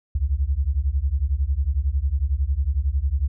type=beating tone pair; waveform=sine; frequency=63.8 / 74.8 Hz; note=C2 / D2; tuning=-43 / +32 cents; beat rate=11 Hz; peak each=-22 dBFS; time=0.15-3.28 s; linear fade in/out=5 ms; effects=none